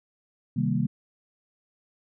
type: chord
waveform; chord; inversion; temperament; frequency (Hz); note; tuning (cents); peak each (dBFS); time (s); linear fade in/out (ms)
sine; C minor seventh; none; equal; 130.81 / 155.56 / 196 / 233.1; C3 / Eb3 / G3 / Bb3; 0 / 0 / 0 / 0; -28; 0.56-0.87; 10
effects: none